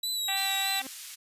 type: tone with vibrato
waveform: sawtooth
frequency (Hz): 3923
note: B7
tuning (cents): -12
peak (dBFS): -26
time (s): 0.03-0.8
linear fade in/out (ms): 5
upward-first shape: triangle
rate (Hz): 3.3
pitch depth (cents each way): 47
type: harmonic tone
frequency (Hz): 389.4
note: G4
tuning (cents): -12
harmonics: 2 / 3 / 4 / 5 / 6 / 7 / 8 / 9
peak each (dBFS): -34 / -45 / -41 / -37 / -41 / -36 / -46 / -39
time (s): 0.28-0.82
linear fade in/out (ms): 5
type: band-pass noise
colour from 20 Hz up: white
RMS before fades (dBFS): -43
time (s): 0.36-1.16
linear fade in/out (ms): 20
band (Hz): 2200 to 12000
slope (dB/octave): 12
type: tone with exponential growth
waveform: sawtooth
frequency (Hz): 264.9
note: C4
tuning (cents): +22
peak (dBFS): -33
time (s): 0.74-0.87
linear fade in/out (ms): 2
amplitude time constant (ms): 28
effects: resampled to 32000 Hz